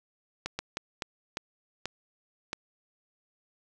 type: slowing click train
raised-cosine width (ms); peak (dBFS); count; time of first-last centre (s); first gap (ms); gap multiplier
0.2; -15; 7; 0.46-2.531; 130; 1.39
effects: none